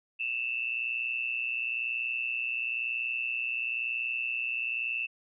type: tone with amplitude modulation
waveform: sine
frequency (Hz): 2661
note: E7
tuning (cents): +16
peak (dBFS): -26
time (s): 0.19-5.07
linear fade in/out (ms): 20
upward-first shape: sine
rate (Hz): 121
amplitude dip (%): 75
effects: none